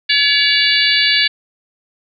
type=harmonic tone with a mistuned harmonic; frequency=568 Hz; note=C#5; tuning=42 cents sharp; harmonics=3 / 4 / 5 / 6 / 7 / 8; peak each=-18 / -18 / -18 / -18 / -18 / -18 dBFS; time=0.09-1.28 s; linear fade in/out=10 ms; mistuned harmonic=6; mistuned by=+31 cents; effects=none